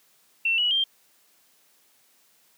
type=tone with pitch steps; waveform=sine; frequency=2701 / 2928 / 3175 Hz; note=E7 / F#7 / G7; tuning=+42 / -19 / +21 cents; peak=-20 dBFS; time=0.45-0.84 s; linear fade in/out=5 ms; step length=130 ms; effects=white hiss -62 dBFS RMS until 2.57 s + high-pass 150 Hz 12 dB/octave